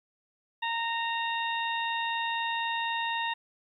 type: harmonic tone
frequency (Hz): 924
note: A#5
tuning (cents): -16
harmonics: 1 / 2 / 3 / 4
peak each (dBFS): -31 / -34 / -36 / -37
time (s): 0.62-3.34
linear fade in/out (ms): 10
effects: 11-bit